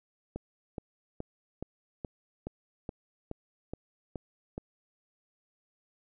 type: click train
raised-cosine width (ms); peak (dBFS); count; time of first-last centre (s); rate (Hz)
2; -23; 11; 0.36-4.579; 2.37
effects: none